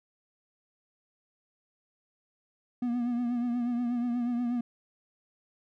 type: tone with vibrato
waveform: triangle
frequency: 241.3 Hz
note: B3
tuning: 40 cents flat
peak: -25 dBFS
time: 2.82-4.61 s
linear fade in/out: 5 ms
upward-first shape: triangle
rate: 8.3 Hz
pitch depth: 53 cents each way
effects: none